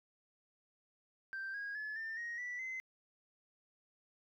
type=tone with pitch steps; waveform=sine; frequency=1568 / 1640.3 / 1715.9 / 1794.9 / 1877.6 / 1964.2 / 2055 Hz; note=G6 / G#6 / A6 / A6 / A#6 / B6 / C7; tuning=0 / -22 / -44 / +34 / +12 / -10 / -32 cents; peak=-38 dBFS; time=1.33-2.8 s; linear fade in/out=0 ms; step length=210 ms; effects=tanh soft clip ceiling -37 dBFS + 13-bit